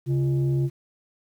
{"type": "tone pair together", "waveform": "sine", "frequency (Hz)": [136.4, 344.9], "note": ["C#3", "F4"], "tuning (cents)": [-28, -22], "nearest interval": "octave + major third", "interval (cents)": 1606, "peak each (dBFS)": [-19, -27], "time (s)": [0.06, 0.7], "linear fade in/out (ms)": 50, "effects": ["tanh soft clip ceiling -16 dBFS", "9-bit"]}